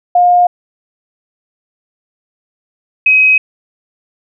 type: tone pair in turn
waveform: sine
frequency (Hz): 711 / 2534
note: F5 / D#7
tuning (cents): +31 / +31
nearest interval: octave + minor seventh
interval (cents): 2200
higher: second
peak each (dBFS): -5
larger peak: neither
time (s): 0.15-0.47 / 3.06-3.38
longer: neither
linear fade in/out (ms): 5
effects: none